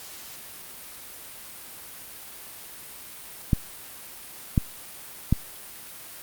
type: clicks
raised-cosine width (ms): 5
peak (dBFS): -6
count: 3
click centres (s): 3.532 / 4.578 / 5.326
effects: white hiss -42 dBFS RMS until 6.22 s + Opus 48 kbps